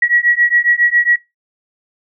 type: beating tone pair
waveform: sine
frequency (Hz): 1916 / 1923.3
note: A#6 / B6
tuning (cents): +47 / -46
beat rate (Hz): 7.3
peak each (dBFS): -13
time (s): 0.02-1.16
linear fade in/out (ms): 5
effects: noise-tail reverb RT60 0.2 s tail -21 dB re dry